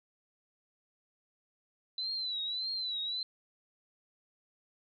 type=tone with vibrato; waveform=sine; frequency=3997 Hz; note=B7; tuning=20 cents sharp; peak=-33 dBFS; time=1.98-3.23 s; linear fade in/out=2 ms; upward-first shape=triangle; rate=1.7 Hz; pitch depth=110 cents each way; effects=none